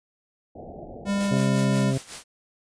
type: low-pass noise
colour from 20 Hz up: white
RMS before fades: -40 dBFS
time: 0.55-1.38 s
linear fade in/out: 10 ms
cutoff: 770 Hz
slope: 96 dB/octave
type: tone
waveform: square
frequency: 200 Hz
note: G3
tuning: 35 cents sharp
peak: -23 dBFS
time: 1.05-1.94 s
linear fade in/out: 50 ms
type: noise with tremolo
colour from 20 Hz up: white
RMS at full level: -36 dBFS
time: 1.19-2.24 s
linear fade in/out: 20 ms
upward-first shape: sine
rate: 5.5 Hz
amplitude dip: 75%
type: harmonic tone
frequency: 133.1 Hz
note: C3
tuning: 30 cents sharp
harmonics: 1 / 2 / 3 / 4 / 5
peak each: -23 / -29 / -33 / -35 / -37 dBFS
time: 1.31-1.98 s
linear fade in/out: 5 ms
effects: resampled to 22050 Hz